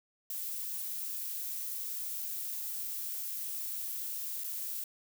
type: noise with dropouts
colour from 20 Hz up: violet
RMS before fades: -38 dBFS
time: 0.3-4.84 s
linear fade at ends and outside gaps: 2 ms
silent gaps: 4.438-4.442 s
effects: none